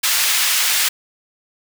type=high-pass noise; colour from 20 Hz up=pink; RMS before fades=-17 dBFS; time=0.03-0.89 s; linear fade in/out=10 ms; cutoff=2000 Hz; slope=12 dB/octave; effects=none